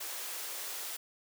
white high-pass noise, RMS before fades -40 dBFS, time 0-0.97 s, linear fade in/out 10 ms, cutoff 360 Hz, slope 24 dB/octave, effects none

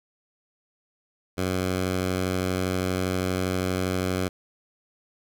10% pulse tone, 92.5 Hz, F#2, in tune, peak -16 dBFS, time 1.37-4.29 s, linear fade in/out 20 ms, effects none

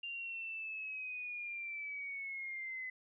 sine linear sweep, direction down, 2794 to 2021 Hz, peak -40 dBFS, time 0.03-2.9 s, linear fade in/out 5 ms, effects none

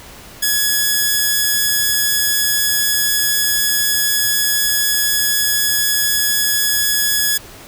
5% pulse tone, 1688 Hz, G#6, 28 cents sharp, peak -3 dBFS, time 0.42-7.38 s, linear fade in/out 10 ms, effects pink hiss -38 dBFS RMS until 7.67 s

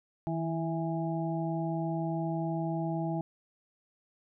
harmonic tone with a mistuned harmonic, 164.81 Hz, E3, in tune, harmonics 1 / 2 / 4 / 5, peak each -32 / -35 / -38 / -39 dBFS, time 0.27-3.21 s, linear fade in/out 0 ms, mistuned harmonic 1, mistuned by -36 cents, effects none

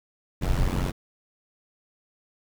brown noise with amplitude modulation, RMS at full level -20 dBFS, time 0.41-0.92 s, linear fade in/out 20 ms, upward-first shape sine, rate 91.1 Hz, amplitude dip 85%, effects none

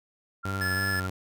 sine tone with tremolo, 1383 Hz, F6, 17 cents flat, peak -31 dBFS, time 0.43-1.08 s, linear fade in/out 20 ms, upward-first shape sine, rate 18 Hz, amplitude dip 55%
sawtooth tone with vibrato, 95.4 Hz, G2, 47 cents flat, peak -26 dBFS, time 0.45-1.1 s, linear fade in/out 5 ms, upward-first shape square, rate 3.1 Hz, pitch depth 36 cents each way
square tone, 1721 Hz, A6, 39 cents flat, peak -28 dBFS, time 0.61-1 s, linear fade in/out 5 ms
effects none

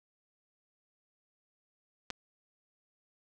clicks, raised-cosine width 0.2 ms, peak -19 / -25 dBFS, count 2, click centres 2.103 / 2.107 s, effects none

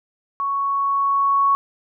sine tone with level ramp, 1111 Hz, C#6, 4 cents sharp, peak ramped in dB -20 to -13 dBFS, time 0.4-1.55 s, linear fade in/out 0 ms, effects none

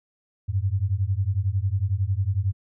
sine beating tone pair, 91.9 / 102.9 Hz, F#2 / G#2, -11 / -16 cents, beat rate 11 Hz, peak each -24 dBFS, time 0.48-2.53 s, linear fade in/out 20 ms, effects none

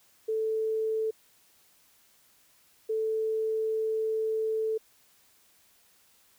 sine tone bursts at uneven times, 440 Hz, A4, in tune, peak -26 dBFS, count 2, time 0.28-1.11 / 2.89-4.78 s, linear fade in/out 10 ms, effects white hiss -63 dBFS RMS until 6.38 s

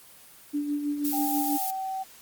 sine tone with tremolo, 291.5 Hz, D4, 13 cents flat, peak -24 dBFS, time 0.53-1.58 s, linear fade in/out 20 ms, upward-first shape sine, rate 6.2 Hz, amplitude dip 50%
violet noise, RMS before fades -31 dBFS, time 1.04-1.71 s, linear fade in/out 10 ms
sine tone with pitch glide, 793 to 765.1 Hz, G5 to G5, +20 to -42 cents, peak -29 dBFS, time 1.12-2.04 s, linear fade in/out 20 ms, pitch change -62 cents, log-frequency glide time 1.57-1.64 s
effects white hiss -51 dBFS RMS until 2.21 s + Opus 24 kbps

